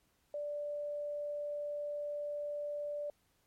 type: tone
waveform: sine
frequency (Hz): 586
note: D5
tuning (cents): -4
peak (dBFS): -36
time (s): 0.34-3.1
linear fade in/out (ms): 2
effects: pink hiss -74 dBFS RMS until 3.46 s + MP3 64 kbps